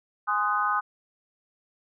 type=chord; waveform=sine; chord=Ab dominant seventh; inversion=none; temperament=just; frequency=830.6 / 1038.3 / 1245.9 / 1495.1 Hz; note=Ab5 / C6 / Eb6 / Gb6; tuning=0 / -14 / +2 / +18 cents; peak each=-30 / -30 / -25 / -30 dBFS; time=0.27-0.81 s; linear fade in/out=20 ms; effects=none